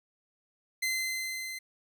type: tone with level ramp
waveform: sawtooth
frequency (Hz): 2064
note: C7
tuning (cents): -24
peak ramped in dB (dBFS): -24 to -34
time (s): 0.82-1.59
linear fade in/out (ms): 10
effects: none